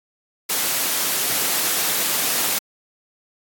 white high-pass noise, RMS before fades -21 dBFS, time 0.49-2.59 s, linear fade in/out 10 ms, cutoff 160 Hz, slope 12 dB/octave, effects AAC 64 kbps

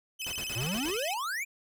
sawtooth tone with vibrato, 2800 Hz, F7, 4 cents sharp, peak -31 dBFS, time 0.19-1.15 s, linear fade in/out 20 ms, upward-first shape square, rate 18 Hz, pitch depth 150 cents each way
pink noise with tremolo, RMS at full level -41 dBFS, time 0.26-0.97 s, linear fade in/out 5 ms, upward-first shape square, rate 8.5 Hz, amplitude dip 80%
square exponential sweep, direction up, 105.3 to 2475 Hz, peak -32 dBFS, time 0.55-1.45 s, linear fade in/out 20 ms
effects none

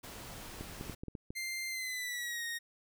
pink noise, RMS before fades -47 dBFS, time 0.03-0.95 s, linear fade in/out 10 ms
clicks, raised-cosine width 3 ms, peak -28 dBFS, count 7, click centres 0.61 / 0.811 / 0.897 / 1.035 / 1.083 / 1.152 / 1.305 s
sawtooth tone with pitch glide, 2093 to 1864.7 Hz, C7 to A#6, 0 to 0 cents, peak -33 dBFS, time 1.35-2.59 s, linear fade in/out 20 ms, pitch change -200 cents, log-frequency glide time 1.69-2.45 s
effects none

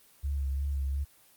sine tone with vibrato, 69.3 Hz, C#2, in tune, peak -28 dBFS, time 0.23-1.05 s, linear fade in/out 20 ms, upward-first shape sine, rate 2.8 Hz, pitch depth 37 cents each way, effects white hiss -60 dBFS RMS until 1.36 s + Opus 24 kbps

